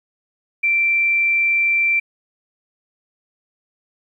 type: tone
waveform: sine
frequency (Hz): 2349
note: D7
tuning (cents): 0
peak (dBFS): -14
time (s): 0.63-2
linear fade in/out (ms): 10
effects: 9-bit